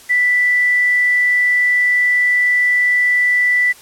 sine tone with quantisation, 1975.5 Hz, B6, in tune, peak -11 dBFS, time 0.09-3.73 s, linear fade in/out 20 ms, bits 6, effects white hiss -42 dBFS RMS until 3.81 s + low-pass 12000 Hz 12 dB/octave

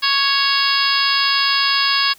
harmonic tone, 554.4 Hz, C#5, in tune, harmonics 2 / 3 / 4 / 5 / 6 / 7 / 8 / 9, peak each -21 / -22 / -26 / -23 / -23 / -26 / -21 / -21 dBFS, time 0.02-2.14 s, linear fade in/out 20 ms, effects white hiss -48 dBFS RMS until 2.18 s

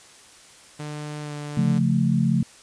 sawtooth tone with pitch glide, 149.5 to 147.19 Hz, D3 to D3, +31 to +4 cents, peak -27 dBFS, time 0.79-1.79 s, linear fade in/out 10 ms, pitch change -27 cents, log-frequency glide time 1.22-1.33 s
sine chord, Db augmented, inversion none, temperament equal, 138.59 / 174.61 / 220 Hz, Db3 / F3 / A3, 0 / 0 / 0 cents, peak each -22 dBFS, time 1.57-2.43 s, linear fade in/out 5 ms
effects white hiss -49 dBFS RMS until 2.62 s + resampled to 22050 Hz

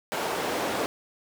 brown noise with high-pass filter sweep, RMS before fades -29 dBFS, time 0.12-0.86 s, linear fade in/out 0 ms, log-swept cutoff 600 to 400 Hz, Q 0.95, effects none

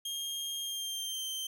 sawtooth tone with pitch glide, 3224 to 3125 Hz, G7 to G7, +48 to -6 cents, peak -32 dBFS, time 0.05-1.47 s, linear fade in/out 5 ms, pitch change -54 cents, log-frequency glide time 0.61-1.27 s, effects none

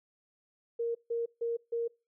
sine tone bursts, 466.2 Hz, A#4, in tune, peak -29 dBFS, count 4, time 0.79-1.88 s, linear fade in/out 10 ms, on 160 ms, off 150 ms, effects noise-tail reverb RT60 0.3 s tail -25 dB re dry

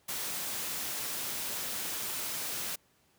white noise, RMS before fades -36 dBFS, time 0.08-2.76 s, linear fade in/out 10 ms, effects pink hiss -68 dBFS RMS until 3.18 s + high-pass 80 Hz 12 dB/octave

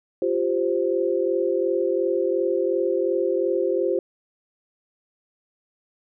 sine chord, F suspended second, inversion none, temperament equal, 349.2 / 392 / 523.3 Hz, F4 / G4 / C5, 0 / 0 / 0 cents, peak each -24 dBFS, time 0.22-3.99 s, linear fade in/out 2 ms, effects none

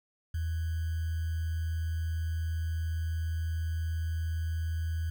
sine tone with sample-and-hold, 81.4 Hz, E2, 21 cents flat, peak -29 dBFS, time 0.34-5.1 s, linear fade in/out 5 ms, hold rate 1575 Hz, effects none

